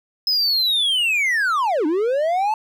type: linear two-way sweep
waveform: triangle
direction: down then up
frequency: 5140 to 289.1 to 887 Hz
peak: -15 dBFS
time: 0.27-2.54 s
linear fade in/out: 2 ms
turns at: 1.86 s
effects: none